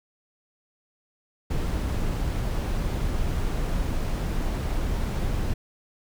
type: noise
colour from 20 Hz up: brown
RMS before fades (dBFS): -26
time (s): 1.5-5.54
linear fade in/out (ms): 10
effects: none